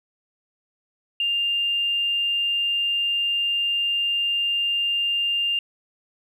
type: tone with tanh clipping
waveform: triangle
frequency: 2800 Hz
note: F7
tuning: 4 cents sharp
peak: -20 dBFS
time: 1.2-5.59 s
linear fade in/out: 2 ms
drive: 3 dB
effects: none